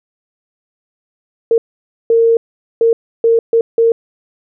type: tone bursts at uneven times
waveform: sine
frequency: 459 Hz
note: A#4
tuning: 27 cents flat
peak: -7 dBFS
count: 6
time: 1.51-1.58 / 2.1-2.37 / 2.81-2.93 / 3.24-3.39 / 3.53-3.61 / 3.78-3.92 s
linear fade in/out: 2 ms
effects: none